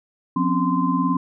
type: tone cluster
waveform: sine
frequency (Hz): 177.4 / 255.6 / 274.2 / 1036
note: F3 / C4 / C#4 / C6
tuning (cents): +27 / -40 / -19 / -17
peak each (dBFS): -23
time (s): 0.36-1.17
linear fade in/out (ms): 5
effects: none